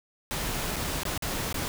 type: noise with dropouts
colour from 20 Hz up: pink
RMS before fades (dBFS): -31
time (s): 0.31-1.68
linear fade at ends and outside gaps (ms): 0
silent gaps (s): 0.76-0.765 / 1.033-1.053 / 1.177-1.223 / 1.527-1.543
effects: none